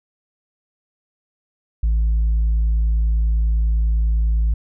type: tone with tanh clipping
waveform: sine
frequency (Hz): 55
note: A1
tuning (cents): 0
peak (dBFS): -15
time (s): 1.83-4.54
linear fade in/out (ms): 5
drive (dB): 1
effects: none